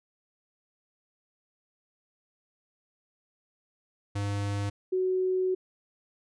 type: tone pair in turn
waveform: square / sine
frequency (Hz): 101.2 / 371.8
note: G#2 / F#4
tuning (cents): -44 / +8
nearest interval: octave + major seventh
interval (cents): 2252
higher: second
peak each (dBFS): -29 / -24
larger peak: second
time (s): 4.15-4.7 / 4.92-5.55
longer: second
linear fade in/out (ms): 10
effects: resampled to 22050 Hz